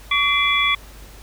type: tone cluster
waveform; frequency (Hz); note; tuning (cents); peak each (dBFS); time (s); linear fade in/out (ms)
sine; 1137 / 2056 / 2359 / 3400; C#6 / C7 / D7 / G#7; +44 / -31 / +7 / +40; -21; 0.11-0.75; 5
effects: added 50 Hz sine -40 dBFS peak until 1.22 s + pink hiss -45 dBFS RMS until 1.22 s